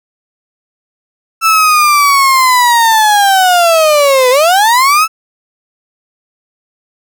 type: linear two-way sweep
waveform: 35% pulse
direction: down then up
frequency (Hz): 1329 to 493.9 to 1329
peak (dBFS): -4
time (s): 1.41-5.08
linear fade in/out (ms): 50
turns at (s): 4.3
effects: none